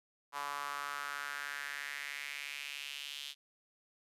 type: tone with high-pass filter sweep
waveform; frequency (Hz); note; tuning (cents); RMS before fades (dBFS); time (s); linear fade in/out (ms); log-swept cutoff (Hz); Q
sawtooth; 143.1; D3; -45; -42; 0.32-3.35; 50; 1000 to 3300; 3.6
effects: resampled to 32000 Hz